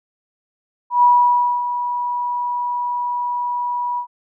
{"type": "tone with ADSR envelope", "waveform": "sine", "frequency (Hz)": 973, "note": "B5", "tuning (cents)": -26, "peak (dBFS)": -8, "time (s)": [0.9, 4.07], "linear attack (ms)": 130, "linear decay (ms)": 590, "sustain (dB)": -11, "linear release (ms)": 88, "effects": []}